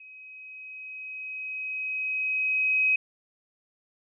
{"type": "tone with level ramp", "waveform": "sine", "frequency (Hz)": 2534, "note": "D#7", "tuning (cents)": 31, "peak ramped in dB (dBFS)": [-45, -19], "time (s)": [0, 2.96], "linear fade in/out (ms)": 5, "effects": []}